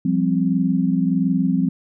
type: chord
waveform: sine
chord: F suspended second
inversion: none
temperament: equal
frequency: 174.61 / 196 / 261.6 Hz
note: F3 / G3 / C4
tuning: 0 / 0 / 0 cents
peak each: -20 / -21 / -20 dBFS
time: 0.05-1.69 s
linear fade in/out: 5 ms
effects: none